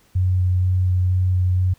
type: tone with vibrato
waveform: sine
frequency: 91.6 Hz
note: F#2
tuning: 17 cents flat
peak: -15 dBFS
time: 0.15-1.74 s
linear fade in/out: 10 ms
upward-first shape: square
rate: 2.1 Hz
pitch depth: 8 cents each way
effects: pink hiss -57 dBFS RMS until 1.78 s